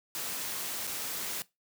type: noise with dropouts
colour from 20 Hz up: white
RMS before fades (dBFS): -36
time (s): 0.15-1.42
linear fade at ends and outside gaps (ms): 0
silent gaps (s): 0.87-0.874
effects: noise-tail reverb RT60 0.2 s tail -20 dB re dry + high-pass 100 Hz 12 dB/octave